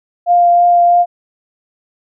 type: tone with vibrato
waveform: sine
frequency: 699 Hz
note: F5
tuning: 1 cent sharp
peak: -6 dBFS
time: 0.26-1.06 s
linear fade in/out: 50 ms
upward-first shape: triangle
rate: 3.1 Hz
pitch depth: 11 cents each way
effects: none